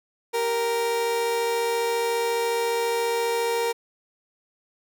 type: tone pair together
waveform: 30% pulse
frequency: 391.7 / 466.2 Hz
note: G4 / A#4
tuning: -1 / 0 cents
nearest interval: minor third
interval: 301 cents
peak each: -31 / -20 dBFS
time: 0.33-3.73 s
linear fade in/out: 20 ms
effects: none